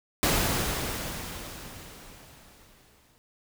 pink noise with exponential decay, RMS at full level -23 dBFS, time 0.23-3.18 s, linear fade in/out 0 ms, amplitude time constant 640 ms, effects none

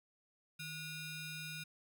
20% pulse ring-modulated tone, 1295 Hz, E6, 31 cents flat, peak -35 dBFS, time 0.59-1.64 s, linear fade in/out 10 ms, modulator 1140 Hz, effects none

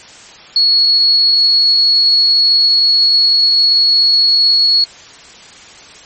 sine tone, 4352 Hz, C#8, 33 cents flat, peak -7 dBFS, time 0.56-4.84 s, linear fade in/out 2 ms, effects white hiss -37 dBFS RMS until 6.05 s + MP3 32 kbps

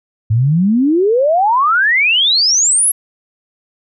sine exponential sweep, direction up, 103.83 to 11460 Hz, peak -9 dBFS, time 0.3-2.92 s, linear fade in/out 10 ms, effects none

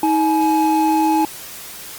triangle tone pair together, 317.3 / 847.1 Hz, D#4 / G#5, +34 / +34 cents, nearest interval octave + perfect fourth, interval 1700 cents, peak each -14 dBFS, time 0.03-1.25 s, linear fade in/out 2 ms, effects white hiss -34 dBFS RMS until 1.98 s + Opus 24 kbps

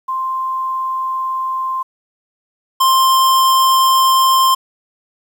sine / square tone pair in turn, 1047 / 1051.4 Hz, C6 / C6, +1 / +8 cents, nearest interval unison, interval 7 cents, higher second, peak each -17 / -10 dBFS, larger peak second, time 0.08-1.83 / 2.8-4.55 s, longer neither, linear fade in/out 10 ms, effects 8-bit

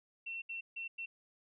sine tone bursts at uneven times, 2707 Hz, E7, 45 cents sharp, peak -39 dBFS, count 4, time 0.26-0.42 / 0.49-0.61 / 0.76-0.88 / 0.98-1.06 s, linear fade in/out 10 ms, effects none

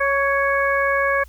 harmonic tone with a mistuned harmonic, 554.4 Hz, C#5, in tune, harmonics 1 / 2 / 3 / 4, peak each -21 / -22 / -21 / -26 dBFS, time 0-1.24 s, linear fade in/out 10 ms, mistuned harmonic 2, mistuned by +18 cents, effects added 60 Hz sine -41 dBFS peak until 1.28 s + white hiss -55 dBFS RMS until 1.28 s

